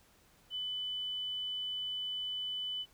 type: tone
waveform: sine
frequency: 3000 Hz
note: F#7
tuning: 23 cents sharp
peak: -35 dBFS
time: 0.5-2.86 s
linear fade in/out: 50 ms
effects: pink hiss -65 dBFS RMS until 2.93 s